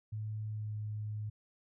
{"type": "tone with pitch glide", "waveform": "sine", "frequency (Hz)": [107.6, 106.3], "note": ["A2", "G#2"], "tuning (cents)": [-38, 41], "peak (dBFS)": -36, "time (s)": [0.12, 1.3], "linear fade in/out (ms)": 10, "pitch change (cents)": -21, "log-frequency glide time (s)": [0.47, 0.73], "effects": []}